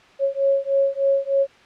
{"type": "beating tone pair", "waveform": "sine", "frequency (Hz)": [548, 551.3], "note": ["C#5", "C#5"], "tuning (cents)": [-20, -10], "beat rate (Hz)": 3.3, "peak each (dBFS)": -20, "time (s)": [0.19, 1.47], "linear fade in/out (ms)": 50, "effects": ["white hiss -50 dBFS RMS until 1.65 s", "low-pass 3000 Hz 12 dB/octave"]}